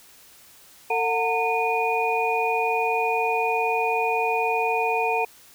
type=tone cluster; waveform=sine; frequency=451.6 / 731 / 912 / 2457 Hz; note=A4 / F#5 / A#5 / D#7; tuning=+45 / -21 / -38 / -22 cents; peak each=-26 dBFS; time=0.9-5.25 s; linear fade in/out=5 ms; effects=white hiss -51 dBFS RMS until 5.54 s